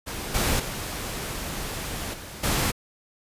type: noise with level steps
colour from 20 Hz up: pink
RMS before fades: -33 / -24 / -32 / -39 / -24 dBFS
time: 0.06-2.72 s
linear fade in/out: 20 ms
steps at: 0.34 / 0.59 / 2.13 / 2.43 s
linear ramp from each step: 10 ms
effects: resampled to 32000 Hz